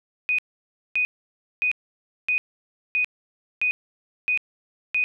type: tone bursts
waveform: sine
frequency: 2489 Hz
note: D#7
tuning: in tune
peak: -19 dBFS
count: 8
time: 0.29-5.04 s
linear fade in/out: 0 ms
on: 95 ms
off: 570 ms
effects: none